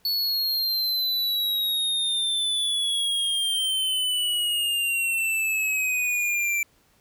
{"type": "exponential sweep", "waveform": "square", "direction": "down", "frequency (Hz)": [4435, 2341], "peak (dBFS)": -23, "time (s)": [0.05, 6.63], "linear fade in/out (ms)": 2, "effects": ["pink hiss -62 dBFS RMS until 7 s"]}